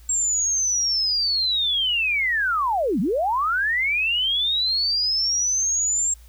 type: linear two-way sweep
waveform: sine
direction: down then up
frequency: 7530 to 165.6 to 7530 Hz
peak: -19 dBFS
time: 0.09-6.14 s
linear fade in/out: 5 ms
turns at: 3 s
effects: added 58 Hz sine -44 dBFS peak until 6.28 s + white hiss -56 dBFS RMS until 6.28 s